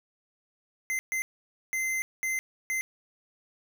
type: tone bursts at uneven times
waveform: square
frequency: 2071 Hz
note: C7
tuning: 18 cents flat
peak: -28 dBFS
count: 5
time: 0.9-0.99 / 1.12-1.22 / 1.73-2.02 / 2.23-2.39 / 2.7-2.81 s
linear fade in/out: 0 ms
effects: none